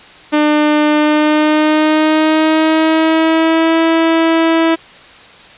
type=tone with pitch glide; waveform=sawtooth; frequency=300 to 327.2 Hz; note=D4 to E4; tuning=+37 to -13 cents; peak=-5 dBFS; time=0.32-4.76 s; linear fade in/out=20 ms; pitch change=+150 cents; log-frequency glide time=0.88-3.8 s; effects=white hiss -38 dBFS RMS until 5.57 s + resampled to 8000 Hz

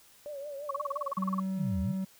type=tone with vibrato; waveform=sine; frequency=572 Hz; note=D5; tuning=46 cents flat; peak=-37 dBFS; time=0.26-1.12 s; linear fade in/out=0 ms; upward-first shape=triangle; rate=5.8 Hz; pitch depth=95 cents each way
type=tone bursts; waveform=sine; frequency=1115 Hz; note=C#6; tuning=10 cents sharp; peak=-28 dBFS; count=14; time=0.69-1.399 s; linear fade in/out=5 ms; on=20 ms; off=33 ms
type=tone; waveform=triangle; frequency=190.4 Hz; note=F#3; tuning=50 cents sharp; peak=-28 dBFS; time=1.17-2.05 s; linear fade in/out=10 ms
type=exponential two-way sweep; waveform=sine; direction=down then up; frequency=185 to 74 to 185 Hz; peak=-31 dBFS; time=1.57-1.94 s; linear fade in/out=20 ms; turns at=1.81 s
effects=white hiss -59 dBFS RMS until 2.19 s

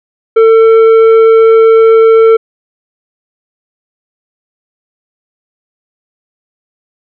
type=tone with tanh clipping; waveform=triangle; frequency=448.7 Hz; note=A4; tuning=34 cents sharp; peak=-3 dBFS; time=0.36-2.37 s; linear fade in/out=10 ms; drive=12 dB; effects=none

